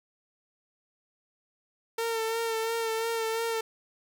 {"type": "tone with vibrato", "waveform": "sawtooth", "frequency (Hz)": 452.9, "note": "A#4", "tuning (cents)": -50, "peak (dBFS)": -24, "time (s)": [1.98, 3.61], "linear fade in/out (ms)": 5, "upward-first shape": "sine", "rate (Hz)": 2.9, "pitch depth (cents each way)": 30, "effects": []}